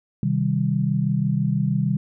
sine chord, C minor, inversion none, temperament just, 130.81 / 156.98 / 196.22 Hz, C3 / Eb3 / G3, 0 / +16 / +2 cents, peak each -23 dBFS, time 0.23-1.97 s, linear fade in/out 2 ms, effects none

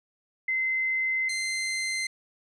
sine / sawtooth tone pair in turn, 2062 / 2076 Hz, C7 / C7, -26 / -14 cents, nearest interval unison, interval 12 cents, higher second, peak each -24 dBFS, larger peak neither, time 0.48-1.29 / 1.29-2.07 s, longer first, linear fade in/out 5 ms, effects resampled to 24000 Hz

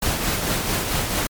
pink noise with tremolo, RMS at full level -21 dBFS, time 0.02-1.27 s, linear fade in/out 5 ms, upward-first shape triangle, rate 4.5 Hz, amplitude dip 45%, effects MP3 96 kbps

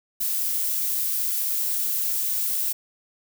violet noise, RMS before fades -25 dBFS, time 0.2-2.73 s, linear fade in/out 10 ms, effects none

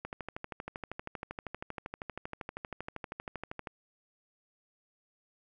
click train, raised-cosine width 0.5 ms, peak -23 dBFS, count 47, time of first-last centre 0.05-3.672 s, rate 12.7 Hz, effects none

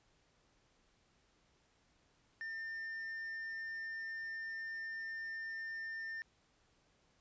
triangle tone, 1802 Hz, A6, 41 cents sharp, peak -39 dBFS, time 2.41-6.22 s, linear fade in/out 0 ms, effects pink hiss -73 dBFS RMS until 7.2 s + resampled to 16000 Hz

